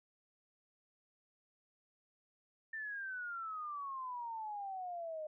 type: exponential sweep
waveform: sine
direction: down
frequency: 1800 to 608 Hz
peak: -40 dBFS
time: 2.73-5.27 s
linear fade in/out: 5 ms
effects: none